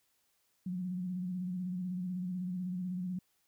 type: tone with vibrato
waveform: sine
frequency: 181.6 Hz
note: F#3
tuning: 32 cents flat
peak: -34 dBFS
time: 0.66-3.19 s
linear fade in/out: 5 ms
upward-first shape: square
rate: 16 Hz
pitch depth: 41 cents each way
effects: white hiss -75 dBFS RMS until 3.47 s